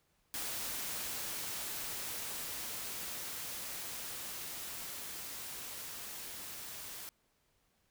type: noise with level ramp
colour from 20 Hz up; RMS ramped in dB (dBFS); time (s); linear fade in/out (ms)
white; -39 to -46; 0.34-7.09; 0
effects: pink hiss -75 dBFS RMS until 7.9 s